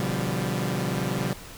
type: chord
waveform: sawtooth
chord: G dominant seventh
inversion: first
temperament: equal with one note detuned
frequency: 123.47 / 144.06 / 174.61 / 196 Hz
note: B2 / D3 / F3 / G3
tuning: 0 / -33 / 0 / 0 cents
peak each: -27 dBFS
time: 0-1.33 s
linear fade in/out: 0 ms
effects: pink hiss -43 dBFS RMS until 1.57 s